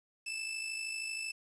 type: tone with amplitude modulation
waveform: sawtooth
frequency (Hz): 2637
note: E7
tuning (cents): 0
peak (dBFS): -31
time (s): 0.26-1.32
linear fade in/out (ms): 10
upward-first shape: sine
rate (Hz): 52.9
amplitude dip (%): 50
effects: resampled to 24000 Hz + 10-bit